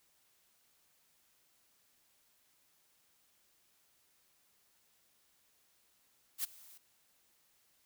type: noise with ADSR envelope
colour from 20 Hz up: blue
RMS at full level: -34 dBFS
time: 6.38-6.78 s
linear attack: 60 ms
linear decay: 13 ms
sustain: -23 dB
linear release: 9 ms
effects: white hiss -72 dBFS RMS until 7.85 s